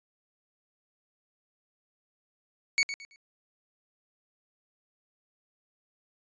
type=tone with echo; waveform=sawtooth; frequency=2231 Hz; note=C#7; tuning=11 cents sharp; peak=-18 dBFS; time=2.78-2.83 s; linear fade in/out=0 ms; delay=110 ms; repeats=3; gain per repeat=-11 dB; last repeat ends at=3.16 s; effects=resampled to 16000 Hz